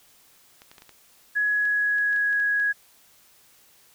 clicks, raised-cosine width 0.2 ms, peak -29 dBFS, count 12, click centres 0.619 / 0.715 / 0.782 / 0.821 / 0.893 / 1.654 / 1.984 / 2.13 / 2.163 / 2.329 / 2.4 / 2.599 s
sine tone with pitch glide, 1680 to 1662.6 Hz, G#6 to G#6, +19 to +1 cents, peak -20 dBFS, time 1.35-2.73 s, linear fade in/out 20 ms, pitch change -18 cents, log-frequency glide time 1.49-2.36 s
effects white hiss -57 dBFS RMS until 3.94 s

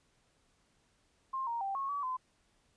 sine tone with pitch steps, 1060 / 934 / 784 / 1093 / 1141 / 1024 Hz, C6 / A#5 / G5 / C#6 / C#6 / C6, +22 / +3 / 0 / -25 / +50 / -38 cents, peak -33 dBFS, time 1.33-2.17 s, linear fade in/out 10 ms, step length 140 ms, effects pink hiss -72 dBFS RMS until 2.76 s + resampled to 22050 Hz

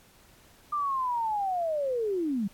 sine linear sweep, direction down, 1204 to 185 Hz, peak -26 dBFS, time 0.72-2.48 s, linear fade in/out 10 ms, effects pink hiss -58 dBFS RMS until 2.53 s + AAC 64 kbps

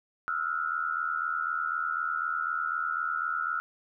sine tone cluster, 1286 / 1354 / 1438 Hz, E6 / E6 / F#6, -43 / +46 / -50 cents, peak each -35 / -31 / -32 dBFS, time 0.28-3.6 s, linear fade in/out 0 ms, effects none

